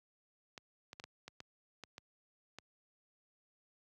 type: clicks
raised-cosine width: 0.2 ms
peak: -30 dBFS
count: 9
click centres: 0.578 / 0.931 / 0.999 / 1.04 / 1.28 / 1.404 / 1.837 / 1.981 / 2.586 s
effects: high-pass 80 Hz 12 dB/octave